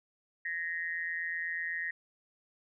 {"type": "tone with amplitude modulation", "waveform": "sine", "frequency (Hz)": 1864.7, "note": "A#6", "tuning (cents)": 0, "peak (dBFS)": -29, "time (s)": [0.45, 1.91], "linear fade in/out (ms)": 5, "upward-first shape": "sine", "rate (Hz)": 168, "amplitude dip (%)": 85, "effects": []}